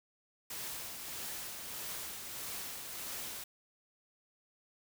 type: noise with tremolo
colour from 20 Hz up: white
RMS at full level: -41 dBFS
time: 0.5-3.44 s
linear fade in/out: 5 ms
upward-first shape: triangle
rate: 1.6 Hz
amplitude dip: 40%
effects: none